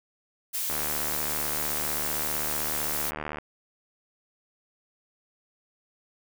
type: noise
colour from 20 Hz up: blue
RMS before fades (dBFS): -30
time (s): 0.53-3.11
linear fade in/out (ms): 20
type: click train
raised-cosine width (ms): 0.5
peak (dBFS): -18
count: 204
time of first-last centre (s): 0.7-3.385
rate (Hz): 75.6
effects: none